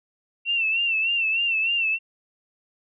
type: tone with vibrato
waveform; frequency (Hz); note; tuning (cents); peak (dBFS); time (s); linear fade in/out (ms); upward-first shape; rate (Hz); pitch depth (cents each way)
sine; 2700; E7; +41; -20; 0.45-1.99; 50; sine; 3.3; 68
effects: none